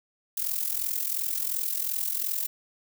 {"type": "noise with amplitude modulation", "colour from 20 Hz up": "violet", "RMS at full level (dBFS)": -26, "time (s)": [0.37, 2.47], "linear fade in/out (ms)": 5, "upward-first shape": "sine", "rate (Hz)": 42.8, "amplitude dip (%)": 75, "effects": []}